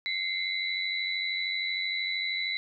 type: tone cluster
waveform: sine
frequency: 2068 / 2161 / 3958 Hz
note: C7 / C#7 / B7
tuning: -21 / -45 / +3 cents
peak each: -32 / -35 / -32 dBFS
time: 0.06-2.57 s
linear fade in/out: 0 ms
effects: none